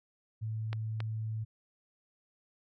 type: tone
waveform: sine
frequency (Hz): 110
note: A2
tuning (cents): 0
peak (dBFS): -33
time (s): 0.41-1.45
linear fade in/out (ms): 20
type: clicks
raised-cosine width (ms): 0.3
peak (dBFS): -23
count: 2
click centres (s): 0.73 / 1.004
effects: none